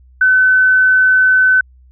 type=tone; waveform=sine; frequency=1515 Hz; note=F#6; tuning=40 cents sharp; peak=-7 dBFS; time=0.21-1.61 s; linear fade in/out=5 ms; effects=added 63 Hz sine -42 dBFS peak until 1.91 s